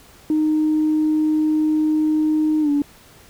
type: tone with pitch glide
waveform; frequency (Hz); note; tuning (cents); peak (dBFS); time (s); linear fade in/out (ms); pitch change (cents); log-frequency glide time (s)
sine; 308.8 to 288.1; D#4 to D4; -13 to -33; -14; 0.3-2.82; 2; -120; 2.61-2.7
effects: tanh soft clip ceiling -11 dBFS + pink hiss -48 dBFS RMS until 3.29 s